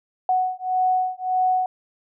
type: beating tone pair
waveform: sine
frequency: 740 / 741.7 Hz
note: F#5 / F#5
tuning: 0 / +4 cents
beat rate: 1.7 Hz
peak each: -22 dBFS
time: 0.29-1.66 s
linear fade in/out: 2 ms
effects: none